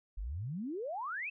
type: exponential sweep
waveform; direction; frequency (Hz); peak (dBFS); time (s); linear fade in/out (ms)
sine; up; 42.43 to 2706; -36; 0.17-1.3; 10
effects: none